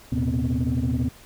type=tone cluster; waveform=sine; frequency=78.7 / 115.3 / 127.5 / 242.8 / 260.8 Hz; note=D#2 / A#2 / C3 / B3 / C4; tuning=+20 / -19 / -44 / -29 / -5 cents; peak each=-26 dBFS; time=0.12-1.09 s; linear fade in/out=5 ms; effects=tanh soft clip ceiling -16 dBFS + pink hiss -49 dBFS RMS until 1.25 s